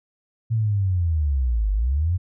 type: linear two-way sweep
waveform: sine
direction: down then up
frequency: 115.5 to 48.02 to 93.1 Hz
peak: -18 dBFS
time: 0.5-2.18 s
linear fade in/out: 20 ms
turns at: 1.72 s
effects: none